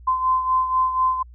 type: beating tone pair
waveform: sine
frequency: 1031 / 1035.1 Hz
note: C6 / C6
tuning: -26 / -19 cents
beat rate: 4.1 Hz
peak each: -18 / -25 dBFS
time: 0.07-1.23 s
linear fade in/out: 10 ms
effects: added 60 Hz sine -41 dBFS peak until 1.34 s